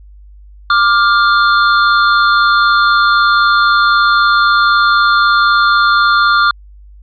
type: tone pair together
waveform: square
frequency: 1183.1 / 1407 Hz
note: D6 / F6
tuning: +12 / +12 cents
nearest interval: minor third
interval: 300 cents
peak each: -11 dBFS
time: 0.7-6.51 s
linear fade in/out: 2 ms
effects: added 50 Hz sine -35 dBFS peak until 7.02 s + resampled to 11025 Hz